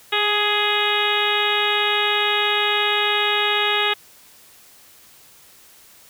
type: harmonic tone with a mistuned harmonic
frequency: 417.1 Hz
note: G#4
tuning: 7 cents sharp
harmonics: 1 / 2 / 3 / 4 / 5 / 6 / 7 / 8 / 9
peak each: -26 / -26 / -26 / -26 / -26 / -26 / -26 / -26 / -26 dBFS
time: 0.12-3.94 s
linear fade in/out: 10 ms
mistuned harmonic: 1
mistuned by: -17 cents
effects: white hiss -49 dBFS RMS until 6.09 s